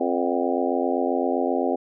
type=harmonic tone with a mistuned harmonic; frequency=87.7 Hz; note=F2; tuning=8 cents sharp; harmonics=3 / 4 / 5 / 6 / 7 / 8 / 9; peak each=-26 / -27 / -28 / -29 / -29 / -30 / -31 dBFS; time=0-1.76 s; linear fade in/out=10 ms; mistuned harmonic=8; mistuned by=+55 cents; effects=none